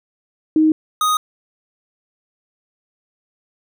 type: tone pair in turn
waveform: sine / square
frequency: 312.8 / 1245.4 Hz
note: D#4 / D#6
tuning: +9 / +1 cents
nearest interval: 2 octaves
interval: 2392 cents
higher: second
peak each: -10 / -15 dBFS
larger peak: first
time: 0.56-0.72 / 1.01-1.17 s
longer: neither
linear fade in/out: 2 ms
effects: none